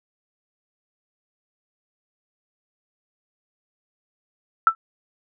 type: tone with exponential decay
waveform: sine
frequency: 1329 Hz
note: E6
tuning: 14 cents sharp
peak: -6 dBFS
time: 4.67-4.75 s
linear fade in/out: 1 ms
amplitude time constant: 16 ms
effects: none